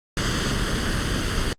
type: noise with comb filter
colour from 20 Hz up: pink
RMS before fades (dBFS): -23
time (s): 0.17-1.53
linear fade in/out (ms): 2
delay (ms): 0.63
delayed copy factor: +0.6
effects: low-pass 7000 Hz 12 dB/octave + Opus 48 kbps